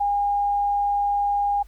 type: tone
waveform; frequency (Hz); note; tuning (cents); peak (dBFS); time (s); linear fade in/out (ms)
sine; 812; G#5; -39; -19; 0-1.63; 10
effects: added 50 Hz sine -42 dBFS peak until 1.67 s + pink hiss -60 dBFS RMS until 1.67 s